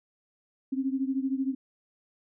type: beating tone pair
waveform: sine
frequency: 263.5 / 276.5 Hz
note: C4 / C#4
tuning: +12 / -4 cents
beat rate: 13 Hz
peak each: -28 / -31 dBFS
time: 0.72-1.55 s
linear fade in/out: 10 ms
effects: none